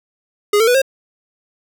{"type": "tone with pitch steps", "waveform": "square", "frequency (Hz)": [413.4, 450.8, 491.6, 536.1], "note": ["G#4", "A4", "B4", "C5"], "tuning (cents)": [-8, 42, -8, 42], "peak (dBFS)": -11, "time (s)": [0.53, 0.818], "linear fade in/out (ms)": 5, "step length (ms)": 72, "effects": []}